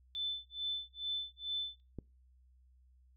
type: tone with tremolo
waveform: sine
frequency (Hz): 3520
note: A7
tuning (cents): 0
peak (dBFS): -33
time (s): 0.15-1.8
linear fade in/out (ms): 0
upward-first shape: sine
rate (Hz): 2.3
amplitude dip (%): 100
type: click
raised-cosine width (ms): 3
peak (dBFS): -29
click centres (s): 1.987
effects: noise-tail reverb RT60 0.3 s tail -26 dB re dry + added 63 Hz sine -62 dBFS peak until 3.16 s